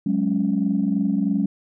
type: chord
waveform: sine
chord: F# suspended second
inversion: none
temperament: just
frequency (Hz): 185 / 208.1 / 277.5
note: F#3 / G#3 / C#4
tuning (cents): 0 / +4 / +2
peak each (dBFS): -23 / -21 / -23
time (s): 0.06-1.46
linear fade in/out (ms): 5
effects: tanh soft clip ceiling -10 dBFS